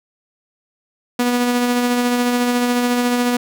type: tone with tremolo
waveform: sawtooth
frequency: 244.2 Hz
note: B3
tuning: 19 cents flat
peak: -10 dBFS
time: 1.19-3.37 s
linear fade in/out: 5 ms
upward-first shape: sine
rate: 14 Hz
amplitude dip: 30%
effects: none